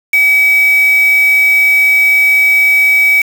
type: tone with quantisation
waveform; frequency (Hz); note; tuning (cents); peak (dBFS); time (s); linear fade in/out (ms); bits
sine; 2279; C#7; +47; -6; 0.13-3.22; 5; 3
effects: none